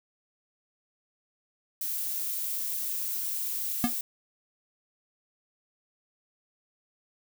violet noise, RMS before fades -32 dBFS, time 1.81-4.01 s, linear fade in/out 2 ms
square tone with exponential decay, 241.3 Hz, B3, 40 cents flat, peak -19 dBFS, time 3.84-3.94 s, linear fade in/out 0 ms, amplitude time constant 21 ms
effects none

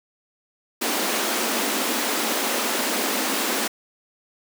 pink high-pass noise, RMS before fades -24 dBFS, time 0.81-3.68 s, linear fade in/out 10 ms, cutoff 210 Hz, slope 96 dB/octave, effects none

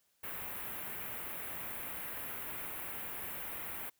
white band-stop noise, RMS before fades -42 dBFS, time 0.23-3.9 s, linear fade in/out 10 ms, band 2600 to 12000 Hz, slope 24 dB/octave, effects white hiss -75 dBFS RMS until 3.99 s

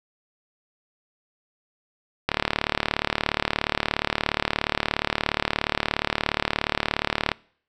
click train, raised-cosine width 0.3 ms, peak -4 dBFS, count 187, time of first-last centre 2.29-7.317 s, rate 37 Hz, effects noise-tail reverb RT60 0.6 s tail -25 dB re dry

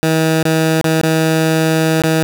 15% pulse tone with dropouts, 160 Hz, D#3, 49 cents sharp, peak -5 dBFS, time 0.03-2.23 s, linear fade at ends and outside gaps 0 ms, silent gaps 0.429-0.453 / 0.812-0.843 / 1.013-1.033 / 2.019-2.037 s, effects none

